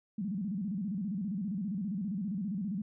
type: tone with vibrato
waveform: sine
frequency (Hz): 196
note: G3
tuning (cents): 0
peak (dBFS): -32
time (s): 0.18-2.82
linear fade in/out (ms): 5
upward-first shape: square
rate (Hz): 15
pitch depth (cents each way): 160
effects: none